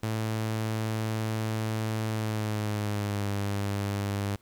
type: tone with pitch glide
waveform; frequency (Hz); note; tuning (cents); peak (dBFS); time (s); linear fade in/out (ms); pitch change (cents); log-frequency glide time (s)
sawtooth; 109.9 to 100.78; A2 to G2; -2 to +48; -24; 0.03-4.36; 5; -150; 2.09-3.33
effects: pink hiss -64 dBFS RMS until 4.41 s